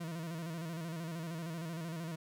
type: tone with vibrato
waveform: 40% pulse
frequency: 164.81 Hz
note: E3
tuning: in tune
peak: -38 dBFS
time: 0-2.16 s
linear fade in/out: 10 ms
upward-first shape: square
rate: 13 Hz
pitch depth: 66 cents each way
effects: none